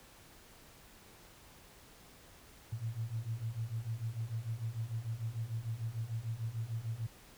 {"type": "beating tone pair", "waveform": "sine", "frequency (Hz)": [109.7, 116.4], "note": ["A2", "A#2"], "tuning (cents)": [-5, -2], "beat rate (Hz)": 6.7, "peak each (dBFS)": [-40, -38], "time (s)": [2.72, 7.07], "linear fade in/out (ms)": 10, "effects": ["pink hiss -58 dBFS RMS until 7.37 s"]}